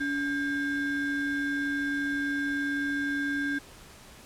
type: ring-modulated tone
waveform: triangle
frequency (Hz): 942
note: A#5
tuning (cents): +18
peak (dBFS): -22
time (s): 0-3.59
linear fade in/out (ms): 10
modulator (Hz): 657
effects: pink hiss -50 dBFS RMS until 4.25 s + low-pass 12000 Hz 12 dB/octave